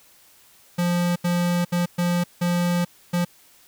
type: tone bursts at uneven times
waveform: square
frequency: 175.1 Hz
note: F3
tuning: 5 cents sharp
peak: -20 dBFS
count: 6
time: 0.78-1.16 / 1.24-1.65 / 1.72-1.86 / 1.98-2.24 / 2.41-2.85 / 3.13-3.25 s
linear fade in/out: 10 ms
effects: white hiss -54 dBFS RMS until 3.67 s